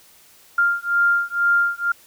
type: beating tone pair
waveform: sine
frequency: 1396.9 / 1399 Hz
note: F6 / F6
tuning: 0 / +3 cents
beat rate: 2.1 Hz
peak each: -19 dBFS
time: 0.58-1.92 s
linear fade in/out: 5 ms
effects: white hiss -51 dBFS RMS until 2.06 s